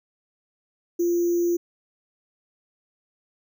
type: tone with sample-and-hold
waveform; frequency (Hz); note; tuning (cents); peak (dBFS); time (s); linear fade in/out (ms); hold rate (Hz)
sine; 345.8; F4; -17; -19; 0.99-1.57; 10; 6300
effects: none